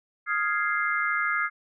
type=chord; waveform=sine; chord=F minor seventh; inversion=third; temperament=equal; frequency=1244.5 / 1396.9 / 1661.2 / 2093 Hz; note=Eb6 / F6 / Ab6 / C7; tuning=0 / 0 / 0 / 0 cents; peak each=-29 dBFS; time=0.26-1.5 s; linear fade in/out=50 ms; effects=none